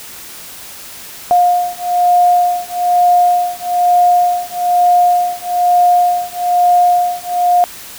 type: beating tone pair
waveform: sine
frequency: 710 / 711.1 Hz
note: F5 / F5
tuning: +28 / +31 cents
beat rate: 1.1 Hz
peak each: -12 dBFS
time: 1.31-7.64 s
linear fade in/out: 0 ms
effects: white hiss -32 dBFS RMS until 7.98 s